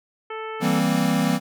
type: harmonic tone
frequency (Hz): 440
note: A4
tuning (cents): 0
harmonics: 1 / 2 / 3 / 4 / 5 / 6 / 7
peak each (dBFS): -32 / -36 / -35 / -43 / -40 / -47 / -46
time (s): 0.3-0.8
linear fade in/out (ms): 5
type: chord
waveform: square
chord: C dominant seventh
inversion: first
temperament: equal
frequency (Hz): 164.81 / 196 / 233.1 / 261.6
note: E3 / G3 / Bb3 / C4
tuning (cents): 0 / 0 / 0 / 0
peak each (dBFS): -25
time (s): 0.6-1.4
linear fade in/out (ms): 50
effects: none